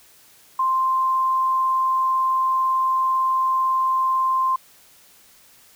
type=tone; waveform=sine; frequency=1047 Hz; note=C6; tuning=1 cent sharp; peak=-17 dBFS; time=0.59-4.56 s; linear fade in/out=5 ms; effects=white hiss -52 dBFS RMS until 5.75 s